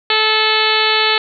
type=harmonic tone; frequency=435 Hz; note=A4; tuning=20 cents flat; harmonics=1 / 2 / 3 / 4 / 5 / 6 / 7 / 8 / 9 / 10; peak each=-21 / -21 / -21 / -21 / -21 / -21 / -21 / -21 / -21 / -21 dBFS; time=0.1-1.18 s; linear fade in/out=2 ms; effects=none